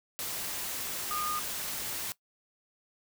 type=tone in noise; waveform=sine; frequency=1223 Hz; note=D#6; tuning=30 cents flat; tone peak=-32 dBFS; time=1.11-1.39 s; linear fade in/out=0 ms; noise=white; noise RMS=-36 dBFS; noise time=0.19-2.12 s; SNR=+1 dB; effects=noise-tail reverb RT60 0.1 s tail -19 dB re dry